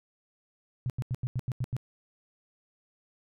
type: tone bursts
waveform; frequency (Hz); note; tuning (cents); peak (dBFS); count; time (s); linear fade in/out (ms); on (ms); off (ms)
sine; 125; B2; +21; -27; 8; 0.86-1.766; 0; 38; 86
effects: none